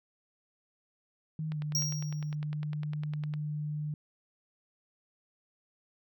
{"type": "tone with pitch glide", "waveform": "sine", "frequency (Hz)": [156.5, 150.21], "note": ["D#3", "D3"], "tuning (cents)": [10, 39], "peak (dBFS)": -32, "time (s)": [1.39, 3.94], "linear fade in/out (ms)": 2, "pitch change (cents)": -71, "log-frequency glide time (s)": [1.5, 1.58]}
{"type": "click train", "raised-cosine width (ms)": 0.3, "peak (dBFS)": -29, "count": 19, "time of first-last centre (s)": [1.52, 3.338], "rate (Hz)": 9.9}
{"type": "tone with exponential decay", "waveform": "square", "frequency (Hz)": 5630, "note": "F8", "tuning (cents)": 13, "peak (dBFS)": -26, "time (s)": [1.75, 2.35], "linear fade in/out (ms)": 1, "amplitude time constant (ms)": 130}
{"effects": []}